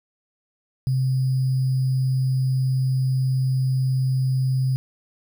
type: tone with sample-and-hold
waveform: sine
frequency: 130.81 Hz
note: C3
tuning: in tune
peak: -18 dBFS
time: 0.87-4.76 s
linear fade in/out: 0 ms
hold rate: 4900 Hz
effects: none